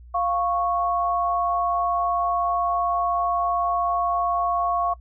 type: tone pair together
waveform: sine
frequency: 698.5 / 1105.7 Hz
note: F5 / C#6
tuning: 0 / -5 cents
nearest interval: minor sixth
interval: 795 cents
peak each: -23 / -23 dBFS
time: 0.14-4.94 s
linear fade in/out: 10 ms
effects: noise-tail reverb RT60 0.1 s tail -22 dB re dry + added 60 Hz sine -42 dBFS peak until 5 s